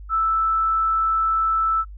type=tone; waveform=sine; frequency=1318.5 Hz; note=E6; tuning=in tune; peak=-17 dBFS; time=0.09-1.85 s; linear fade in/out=50 ms; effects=noise-tail reverb RT60 0.1 s tail -24 dB re dry + added 50 Hz sine -35 dBFS peak until 1.97 s